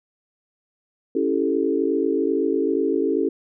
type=chord; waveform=sine; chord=A dominant seventh; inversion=first; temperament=equal; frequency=277.2 / 329.6 / 392 / 440 Hz; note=C#4 / E4 / G4 / A4; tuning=0 / 0 / 0 / 0 cents; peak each=-24 dBFS; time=1.15-3.29 s; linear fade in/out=5 ms; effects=none